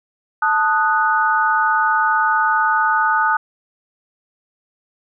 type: chord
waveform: sine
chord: D# diminished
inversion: second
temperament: equal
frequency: 880 / 1244.5 / 1480 Hz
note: A5 / D#6 / F#6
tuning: 0 / 0 / 0 cents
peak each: -18 dBFS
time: 0.42-3.37 s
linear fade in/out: 5 ms
effects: none